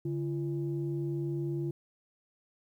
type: tone pair together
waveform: sine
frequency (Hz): 143.4 / 341.1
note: D3 / F4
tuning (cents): -41 / -41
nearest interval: octave + minor third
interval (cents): 1500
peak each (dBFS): -32 / -33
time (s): 0.05-1.71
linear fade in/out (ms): 5
effects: tanh soft clip ceiling -24 dBFS + 11-bit